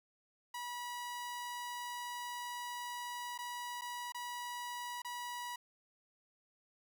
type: tone with dropouts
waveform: sawtooth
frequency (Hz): 971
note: B5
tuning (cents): -30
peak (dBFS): -37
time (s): 0.54-5.56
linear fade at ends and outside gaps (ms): 5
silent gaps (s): 3.378-3.387 / 3.812-3.818 / 4.122-4.145 / 5.02-5.047
effects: none